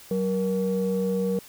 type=tone pair together; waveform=sine; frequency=188.23 / 472.4 Hz; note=F#3 / A#4; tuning=+30 / +23 cents; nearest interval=octave + major third; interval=1593 cents; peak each=-24 dBFS; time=0.11-1.39 s; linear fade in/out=2 ms; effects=tanh soft clip ceiling -17 dBFS + white hiss -48 dBFS RMS until 1.48 s

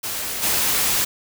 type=noise with level steps; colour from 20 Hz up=white; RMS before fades=-27 / -20 dBFS; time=0.03-1.05 s; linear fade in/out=10 ms; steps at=0.42 s; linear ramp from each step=20 ms; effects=none

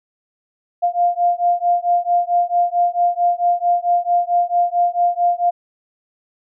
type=beating tone pair; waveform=sine; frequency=698.5 / 703 Hz; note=F5 / F5; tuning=0 / +11 cents; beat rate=4.5 Hz; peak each=-17 dBFS; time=0.82-5.51 s; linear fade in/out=20 ms; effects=none

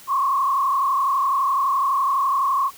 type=tone with frequency modulation; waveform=sine; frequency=1091 Hz; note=C#6; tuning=28 cents flat; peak=-17 dBFS; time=0.07-2.71 s; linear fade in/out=50 ms; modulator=31.9 Hz; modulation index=1.6; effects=white hiss -45 dBFS RMS until 2.77 s

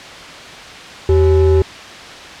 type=ring-modulated tone; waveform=triangle; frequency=233.1 Hz; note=A#3; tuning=in tune; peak=-3 dBFS; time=1.09-1.62 s; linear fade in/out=2 ms; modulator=151 Hz; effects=white hiss -32 dBFS RMS until 2.4 s + low-pass 4000 Hz 12 dB/octave

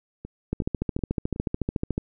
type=two click trains; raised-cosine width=3 ms; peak=-23 / -12 dBFS; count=4 / 21; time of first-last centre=0.25-1.361 / 0.53-1.979 s; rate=2.7 / 13.8 Hz; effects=none

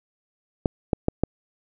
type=clicks; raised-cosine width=2 ms; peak=-6 dBFS; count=4; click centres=0.658 / 0.932 / 1.084 / 1.236 s; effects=none

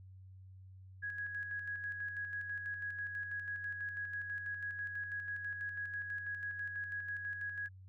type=tone with tremolo; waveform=sine; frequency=1661.2 Hz; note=G#6; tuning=in tune; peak=-37 dBFS; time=1.02-7.69 s; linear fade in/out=20 ms; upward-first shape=square; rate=6.1 Hz; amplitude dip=40%; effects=added 94 Hz sine -52 dBFS peak until 7.88 s

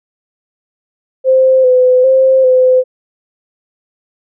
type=tone with pitch steps; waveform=sine; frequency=522 / 506 / 526 / 511 Hz; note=C5 / B4 / C5 / C5; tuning=-4 / +42 / +9 / -41 cents; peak=-5 dBFS; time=1.24-2.84 s; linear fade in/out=50 ms; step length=400 ms; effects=none

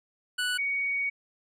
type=tone pair in turn; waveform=25% pulse / sine; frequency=1480 / 2241 Hz; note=F#6 / C#7; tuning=0 / +18 cents; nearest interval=perfect fifth; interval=718 cents; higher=second; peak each=-23 / -26 dBFS; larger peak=first; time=0.38-0.58 / 0.58-1.1 s; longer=second; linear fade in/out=10 ms; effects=low-pass 12000 Hz 12 dB/octave

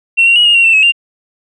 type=tone with pitch steps; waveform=sine; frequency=2721 / 2754 / 2904 / 2847 / 2747 / 2686 / 2570 / 2785 Hz; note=F7 / F7 / F#7 / F7 / F7 / E7 / E7 / F7; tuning=-46 / -25 / -33 / +33 / -29 / +32 / -45 / -5 cents; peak=-4 dBFS; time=0.17-0.922 s; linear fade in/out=20 ms; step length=94 ms; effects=tanh soft clip ceiling -1 dBFS

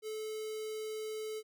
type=tone with notch filter; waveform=square; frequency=433.6 Hz; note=A4; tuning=25 cents flat; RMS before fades=-40 dBFS; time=0.02-1.43 s; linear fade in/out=50 ms; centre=1500 Hz; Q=1.1; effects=none

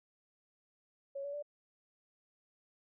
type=tone with pitch steps; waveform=sine; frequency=554 / 568.9 / 584.2 Hz; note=C#5 / C#5 / D5; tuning=-1 / +45 / -9 cents; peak=-38 dBFS; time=1.15-1.426 s; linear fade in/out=10 ms; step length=92 ms; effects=none

